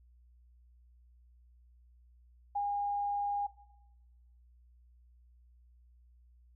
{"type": "tone", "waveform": "sine", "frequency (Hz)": 813, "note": "G#5", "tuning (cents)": -37, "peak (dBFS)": -30, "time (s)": [2.55, 3.47], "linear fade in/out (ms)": 10, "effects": ["noise-tail reverb RT60 1.0 s tail -18 dB re dry", "added 60 Hz sine -59 dBFS peak until 6.55 s"]}